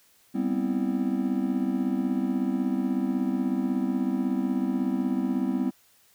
triangle chord, C major seventh, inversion second, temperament just, 196.22 / 245.3 / 261.6 / 327 Hz, G3 / B3 / C4 / E4, +2 / -12 / 0 / -14 cents, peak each -28 / -27 / -26 / -31 dBFS, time 0.34-5.71 s, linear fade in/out 20 ms, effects white hiss -61 dBFS RMS until 6.14 s

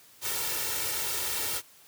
white noise with comb filter, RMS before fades -31 dBFS, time 0.21-1.62 s, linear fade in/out 50 ms, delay 2.2 ms, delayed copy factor +0.65, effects white hiss -56 dBFS RMS until 1.87 s + high-pass 60 Hz 12 dB/octave

